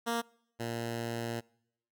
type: tone pair in turn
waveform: 10% pulse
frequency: 233.1 / 116.55 Hz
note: A#3 / A#2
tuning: 0 / 0 cents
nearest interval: octave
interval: 1200 cents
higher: first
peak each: -22 / -26 dBFS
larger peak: first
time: 0.06-0.22 / 0.59-1.41 s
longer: second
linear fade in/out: 20 ms
effects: noise-tail reverb RT60 0.8 s tail -26 dB re dry